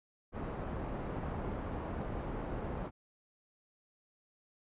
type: low-pass noise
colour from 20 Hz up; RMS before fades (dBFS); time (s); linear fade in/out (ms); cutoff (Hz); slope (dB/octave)
pink; -39; 0.32-2.91; 50; 990; 12
effects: resampled to 8000 Hz